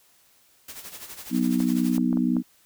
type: noise with tremolo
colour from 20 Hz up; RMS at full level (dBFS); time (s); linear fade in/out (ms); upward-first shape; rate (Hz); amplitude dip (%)
white; -38; 0.68-1.98; 5; sine; 12; 65
type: chord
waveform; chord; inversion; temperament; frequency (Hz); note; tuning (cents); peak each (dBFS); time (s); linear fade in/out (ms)
sine; B major; second; just; 185.21 / 246.9 / 308.7; F#3 / B3 / D#4; +2 / 0 / -14; -26 / -22 / -27; 1.3-2.43; 50
type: clicks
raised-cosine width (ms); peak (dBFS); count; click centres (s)
1; -23; 5; 1.603 / 1.981 / 2.129 / 2.172 / 2.367
effects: white hiss -60 dBFS RMS until 2.65 s